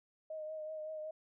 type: tone with vibrato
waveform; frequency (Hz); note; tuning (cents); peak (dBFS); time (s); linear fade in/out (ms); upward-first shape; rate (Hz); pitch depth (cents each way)
sine; 622.3; D#5; 0; -40; 0.3-1.11; 5; triangle; 5.3; 31
effects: none